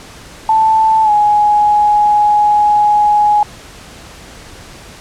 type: tone with pitch glide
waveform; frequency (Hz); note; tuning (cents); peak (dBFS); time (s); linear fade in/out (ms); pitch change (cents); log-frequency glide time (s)
sine; 880 to 835.4; A5 to G#5; 0 to +10; -7; 0.49-3.43; 2; -90; 1.03-1.11
effects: pink hiss -35 dBFS RMS until 5 s + low-pass 9000 Hz 12 dB/octave